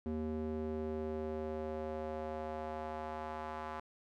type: tone with band-pass filter sweep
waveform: square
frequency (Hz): 77.78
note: D#2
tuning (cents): 0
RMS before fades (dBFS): -40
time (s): 0.06-3.8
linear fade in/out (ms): 0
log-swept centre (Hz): 290 to 1000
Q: 1.9
effects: none